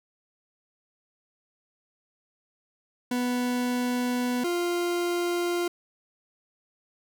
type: tone pair in turn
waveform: 40% pulse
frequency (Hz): 246.9 / 349.2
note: B3 / F4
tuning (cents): 0 / 0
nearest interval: tritone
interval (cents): 600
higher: second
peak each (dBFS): -24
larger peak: neither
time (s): 3.11-4.44 / 4.44-5.68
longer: first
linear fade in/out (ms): 5
effects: none